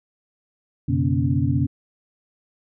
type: tone cluster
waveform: sine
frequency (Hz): 91.1 / 126.2 / 142.3 / 241.4 / 281.4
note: F#2 / B2 / C#3 / B3 / C#4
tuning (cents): -26 / +38 / +46 / -39 / +26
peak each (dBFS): -24 / -22 / -24 / -27 / -25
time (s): 0.88-1.67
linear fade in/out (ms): 10
effects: none